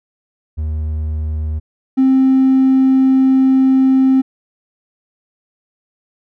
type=tone pair in turn; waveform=triangle; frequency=77.3 / 263.9 Hz; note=D#2 / C4; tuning=-11 / +15 cents; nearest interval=octave + major sixth; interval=2126 cents; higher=second; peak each=-15 / -5 dBFS; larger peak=second; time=0.57-1.6 / 1.97-4.22 s; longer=second; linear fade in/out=20 ms; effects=tanh soft clip ceiling -4 dBFS